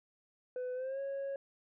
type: tone with pitch glide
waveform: sine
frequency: 502 to 550.6 Hz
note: B4 to C#5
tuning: +28 to -12 cents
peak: -33 dBFS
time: 0.56-1.36 s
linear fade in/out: 2 ms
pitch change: +160 cents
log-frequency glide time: 0.74-1 s
effects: tanh soft clip ceiling -35 dBFS